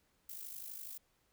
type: noise with amplitude modulation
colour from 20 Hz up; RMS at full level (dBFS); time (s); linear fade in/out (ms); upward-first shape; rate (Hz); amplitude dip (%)
violet; -44; 0.29-0.98; 5; sine; 52; 65
effects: pink hiss -75 dBFS RMS until 1.32 s